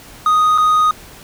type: tone with dropouts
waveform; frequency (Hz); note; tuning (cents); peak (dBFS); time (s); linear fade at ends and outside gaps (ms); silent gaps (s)
triangle; 1244.5; D#6; 0; -8; 0.26-0.91; 2; 0.578-0.582
effects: pink hiss -39 dBFS RMS until 1.23 s